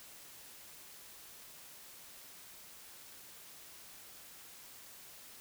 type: silence
effects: white hiss -54 dBFS RMS until 5.4 s